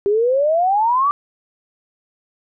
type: exponential sweep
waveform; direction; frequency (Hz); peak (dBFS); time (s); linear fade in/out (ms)
sine; up; 393.2 to 1186; -13; 0.06-1.11; 0
effects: none